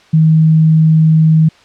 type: tone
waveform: sine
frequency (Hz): 158.6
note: D#3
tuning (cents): +33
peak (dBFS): -5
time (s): 0.13-1.49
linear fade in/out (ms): 10
effects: white hiss -45 dBFS RMS until 1.64 s + low-pass 4000 Hz 12 dB/octave